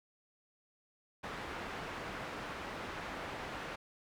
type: low-pass noise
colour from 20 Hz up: white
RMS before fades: -43 dBFS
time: 1.23-3.76 s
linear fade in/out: 10 ms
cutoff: 1600 Hz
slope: 12 dB/octave
effects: none